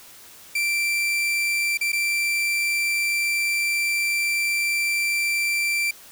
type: tone with dropouts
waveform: 40% pulse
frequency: 2349 Hz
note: D7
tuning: in tune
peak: -20 dBFS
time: 0.55-5.91 s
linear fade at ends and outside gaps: 5 ms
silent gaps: 1.774-1.81 / 1.92-1.929 s
effects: white hiss -46 dBFS RMS until 6.11 s